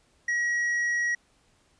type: tone with hard clipping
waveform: triangle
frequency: 1908 Hz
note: A#6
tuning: 40 cents sharp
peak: -25 dBFS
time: 0.28-1.15 s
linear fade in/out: 5 ms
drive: 7 dB
effects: pink hiss -65 dBFS RMS until 1.79 s + resampled to 22050 Hz